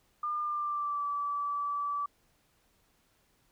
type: tone with pitch glide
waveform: sine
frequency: 1204 to 1155 Hz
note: D6 to D6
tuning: +43 to -29 cents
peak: -30 dBFS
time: 0.23-2.06 s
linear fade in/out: 5 ms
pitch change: -72 cents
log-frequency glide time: 0.41-1.05 s
effects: pink hiss -70 dBFS RMS until 3.51 s